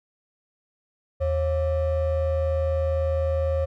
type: ring-modulated tone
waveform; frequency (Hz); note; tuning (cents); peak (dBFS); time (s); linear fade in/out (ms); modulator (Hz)
triangle; 311.1; D#4; 0; -16; 1.2-3.66; 20; 231
effects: none